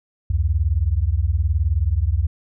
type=beating tone pair; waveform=sine; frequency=68.3 / 87.3 Hz; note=C#2 / F2; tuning=-25 / 0 cents; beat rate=19 Hz; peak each=-19 dBFS; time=0.3-2.27 s; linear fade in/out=5 ms; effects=none